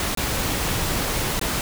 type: noise with dropouts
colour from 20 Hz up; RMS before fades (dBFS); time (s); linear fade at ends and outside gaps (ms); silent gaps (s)
pink; -24; 0-1.61; 1; 0.15-0.173 / 1.395-1.413
effects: none